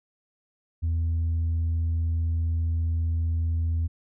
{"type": "tone with tanh clipping", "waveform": "sine", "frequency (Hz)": 82.41, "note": "E2", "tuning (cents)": 0, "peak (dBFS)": -23, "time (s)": [0.82, 3.88], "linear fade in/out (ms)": 20, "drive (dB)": 1, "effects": []}